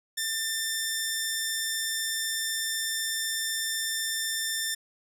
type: tone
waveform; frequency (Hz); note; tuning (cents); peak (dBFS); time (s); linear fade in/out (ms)
10% pulse; 1788; A6; +27; -19; 0.17-4.75; 10
effects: none